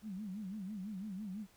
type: tone with vibrato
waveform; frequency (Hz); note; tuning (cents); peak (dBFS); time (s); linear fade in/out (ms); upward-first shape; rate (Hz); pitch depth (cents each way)
sine; 200; G3; +35; -40; 0.02-1.47; 50; sine; 6; 160
effects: pink hiss -66 dBFS RMS until 1.56 s